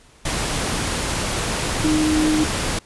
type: tone in noise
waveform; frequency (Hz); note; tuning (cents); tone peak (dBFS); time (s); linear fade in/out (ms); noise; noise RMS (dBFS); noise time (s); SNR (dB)
sine; 308.7; D#4; -14; -16; 1.84-2.44; 5; pink; -23; 0.25-2.79; +4
effects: pink hiss -51 dBFS RMS until 2.85 s + resampled to 24000 Hz